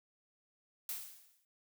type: noise with exponential decay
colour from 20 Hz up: blue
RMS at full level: -38 dBFS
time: 0.89-1.45 s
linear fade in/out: 2 ms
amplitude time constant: 120 ms
effects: none